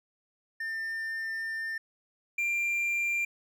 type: tone pair in turn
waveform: triangle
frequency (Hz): 1799 / 2379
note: A6 / D7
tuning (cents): +38 / +22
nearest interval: perfect fourth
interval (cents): 484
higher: second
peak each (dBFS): -30 / -25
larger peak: second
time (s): 0.6-1.78 / 2.38-3.25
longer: first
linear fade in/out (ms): 5
effects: none